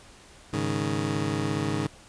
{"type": "chord", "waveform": "20% pulse", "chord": "Ab suspended fourth", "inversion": "none", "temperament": "just", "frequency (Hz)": [103.83, 138.43, 155.74], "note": ["Ab2", "Db3", "Eb3"], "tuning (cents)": [0, -2, 2], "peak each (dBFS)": -26, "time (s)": [0.53, 1.87], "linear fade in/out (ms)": 5, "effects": ["pink hiss -51 dBFS RMS until 2.08 s", "resampled to 22050 Hz"]}